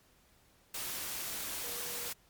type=tone in noise; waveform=sine; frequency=480 Hz; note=B4; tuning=49 cents flat; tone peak=-49 dBFS; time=1.64-2.09 s; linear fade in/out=5 ms; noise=white; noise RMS=-39 dBFS; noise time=0.74-2.13 s; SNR=-13 dB; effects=pink hiss -66 dBFS RMS until 2.29 s + MP3 96 kbps